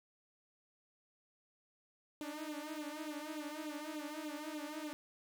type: tone with flanger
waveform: sawtooth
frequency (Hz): 302.7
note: D#4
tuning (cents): -48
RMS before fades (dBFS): -44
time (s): 2.21-4.93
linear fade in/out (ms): 0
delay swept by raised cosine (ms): 0.27 to 5.67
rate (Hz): 3.4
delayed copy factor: +0.9
effects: none